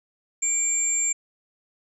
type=tone pair together; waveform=sine; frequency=2310 / 7334 Hz; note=D7 / A#8; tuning=-29 / -29 cents; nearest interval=octave + minor sixth; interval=2000 cents; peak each=-32 / -21 dBFS; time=0.42-1.13 s; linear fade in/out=10 ms; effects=none

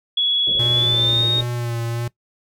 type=tone with pitch glide; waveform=sine; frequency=3369 to 3717 Hz; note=G#7 to A#7; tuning=+24 to -6 cents; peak=-15 dBFS; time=0.17-1.41 s; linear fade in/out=5 ms; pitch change=+170 cents; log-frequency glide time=0.68-1.25 s
type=low-pass noise; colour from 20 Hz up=white; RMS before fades=-34 dBFS; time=0.47-1.43 s; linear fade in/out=2 ms; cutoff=610 Hz; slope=96 dB/octave
type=tone with vibrato; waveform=square; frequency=118.7 Hz; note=A#2; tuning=32 cents sharp; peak=-23 dBFS; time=0.59-2.08 s; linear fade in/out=5 ms; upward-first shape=sine; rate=1.4 Hz; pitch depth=34 cents each way
effects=noise-tail reverb RT60 0.1 s tail -20 dB re dry

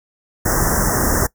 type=band-stop noise; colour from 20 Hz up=pink; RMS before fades=-17 dBFS; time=0.45-1.27 s; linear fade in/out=10 ms; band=1900 to 5400 Hz; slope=96 dB/octave; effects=noise-tail reverb RT60 0.1 s tail -21 dB re dry

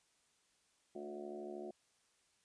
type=harmonic tone with a mistuned harmonic; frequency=72.9 Hz; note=D2; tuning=12 cents flat; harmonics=3 / 4 / 5 / 6 / 7 / 8 / 9 / 10; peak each=-52 / -56 / -46 / -59 / -59 / -56 / -52 / -56 dBFS; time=0.95-1.71 s; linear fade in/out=5 ms; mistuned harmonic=5; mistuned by=-16 cents; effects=white hiss -75 dBFS RMS until 2.44 s + resampled to 22050 Hz

